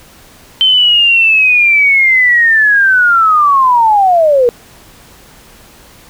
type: linear sweep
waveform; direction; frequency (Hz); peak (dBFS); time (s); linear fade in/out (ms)
sine; down; 3100 to 466.2; -5; 0.61-4.49; 0
effects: pink hiss -40 dBFS RMS until 6.09 s